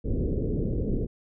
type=low-pass noise; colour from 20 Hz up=pink; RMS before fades=-27 dBFS; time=0.04-1.07 s; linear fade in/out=20 ms; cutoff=490 Hz; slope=48 dB/octave; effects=none